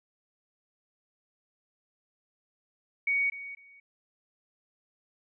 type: tone with echo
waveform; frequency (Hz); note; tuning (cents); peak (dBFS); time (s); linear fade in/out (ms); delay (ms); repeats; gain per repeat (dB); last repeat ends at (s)
sine; 2240; C#7; +18; -24; 3.07-3.3; 5; 250; 2; -14; 3.8
effects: none